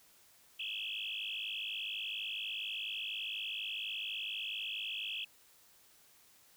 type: tone with frequency modulation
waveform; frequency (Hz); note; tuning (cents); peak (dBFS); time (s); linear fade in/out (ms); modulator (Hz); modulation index
sine; 2957; F#7; -2; -37; 0.59-5.25; 10; 52.1; 7.8
effects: white hiss -64 dBFS RMS until 6.56 s